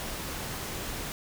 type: noise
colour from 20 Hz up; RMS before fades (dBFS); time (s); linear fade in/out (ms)
pink; -36; 0-1.12; 0
effects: none